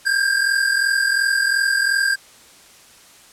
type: tone pair together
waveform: square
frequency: 1588 / 1630.8 Hz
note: G6 / G#6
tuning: +22 / -32 cents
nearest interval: unison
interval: 46 cents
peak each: -18 / -22 dBFS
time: 0.05-2.16 s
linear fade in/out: 20 ms
effects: white hiss -47 dBFS RMS until 3.32 s + low-pass 10000 Hz 12 dB/octave